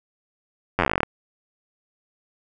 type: slowing click train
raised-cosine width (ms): 0.5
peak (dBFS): -4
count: 15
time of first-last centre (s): 0.79-1.032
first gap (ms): 10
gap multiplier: 1.08
effects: none